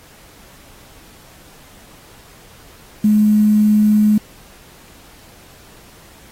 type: tone with quantisation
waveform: sine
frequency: 211.6 Hz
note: G#3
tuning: 33 cents sharp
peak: -9 dBFS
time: 3.04-4.18 s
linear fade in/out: 5 ms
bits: 6
effects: pink hiss -45 dBFS RMS until 6.31 s + AAC 48 kbps